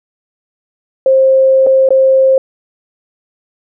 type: tone with dropouts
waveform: sine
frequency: 530 Hz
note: C5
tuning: 22 cents sharp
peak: -5 dBFS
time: 1.06-2.38 s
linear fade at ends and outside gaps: 2 ms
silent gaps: 1.665-1.669 / 1.889-1.905 s
effects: none